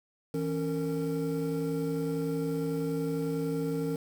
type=tone cluster; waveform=triangle; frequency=162.7 / 276.2 / 457.2 Hz; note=E3 / C#4 / A#4; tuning=-22 / -6 / -34 cents; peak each=-31 dBFS; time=0.34-3.96 s; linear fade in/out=2 ms; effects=8-bit